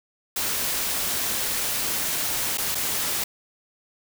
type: noise with dropouts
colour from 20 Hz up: white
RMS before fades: -26 dBFS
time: 0.36-3.24 s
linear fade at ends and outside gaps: 5 ms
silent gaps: 2.574-2.581 / 2.748-2.752 s
effects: none